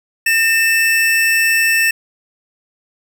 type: tone pair together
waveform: square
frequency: 1815.4 / 2637 Hz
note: A#6 / E7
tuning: -46 / 0 cents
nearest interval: tritone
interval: 646 cents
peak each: -15 dBFS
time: 0.26-1.91 s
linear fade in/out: 5 ms
effects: none